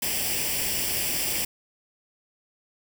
white noise with comb filter, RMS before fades -27 dBFS, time 0.02-1.45 s, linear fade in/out 5 ms, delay 0.38 ms, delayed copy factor +0.7, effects none

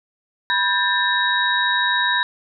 sine tone cluster, 982 / 1594 / 1788 / 3813 Hz, B5 / G6 / A6 / A#7, -10 / +28 / +27 / +38 cents, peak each -22 dBFS, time 0.5-2.23 s, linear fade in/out 0 ms, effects none

